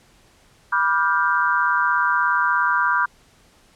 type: chord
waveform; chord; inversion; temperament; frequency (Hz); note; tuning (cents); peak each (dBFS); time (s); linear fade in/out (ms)
sine; G dominant seventh; first; just; 980 / 1176 / 1411.2 / 1568; B5 / D6 / F6 / G6; -14 / +2 / +18 / 0; -22; 0.72-3.06; 10
effects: pink hiss -55 dBFS RMS until 3.75 s + low-pass 10000 Hz 12 dB/octave